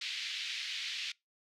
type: band-pass noise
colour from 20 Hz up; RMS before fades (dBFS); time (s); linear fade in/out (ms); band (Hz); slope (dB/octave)
white; -39; 0.01-1.12; 5; 2200 to 4200; 24
effects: noise-tail reverb RT60 0.2 s tail -24 dB re dry